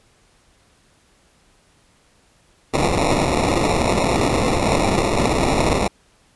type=noise with sample-and-hold; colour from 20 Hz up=white; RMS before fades=-18 dBFS; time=2.73-5.88 s; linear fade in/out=10 ms; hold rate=1575 Hz; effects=pink hiss -57 dBFS RMS until 6.35 s + resampled to 24000 Hz